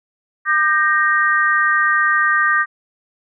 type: chord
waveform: sine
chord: G minor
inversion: second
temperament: equal with one note detuned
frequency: 1202.8 / 1568 / 1864.7 Hz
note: D6 / G6 / Bb6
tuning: +41 / 0 / 0 cents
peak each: -17 dBFS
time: 0.45-2.66 s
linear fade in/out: 50 ms
effects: none